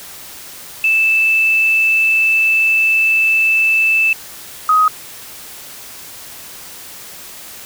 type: tone pair in turn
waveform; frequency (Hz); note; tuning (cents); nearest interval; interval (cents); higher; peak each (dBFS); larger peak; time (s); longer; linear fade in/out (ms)
sine; 2637 / 1257.1; E7 / D#6; 0 / +17; octave + minor second; 1283; first; -10 / -8; second; 0.84-4.13 / 4.69-4.88; first; 2
effects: white hiss -34 dBFS RMS until 7.65 s